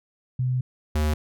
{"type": "tone pair in turn", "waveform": ["sine", "square"], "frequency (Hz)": [127, 76.08], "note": ["B2", "D#2"], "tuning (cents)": [49, -38], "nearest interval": "major sixth", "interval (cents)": 887, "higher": "first", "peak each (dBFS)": [-21, -21], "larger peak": "neither", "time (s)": [[0.39, 0.61], [0.95, 1.14]], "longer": "first", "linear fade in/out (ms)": 5, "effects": []}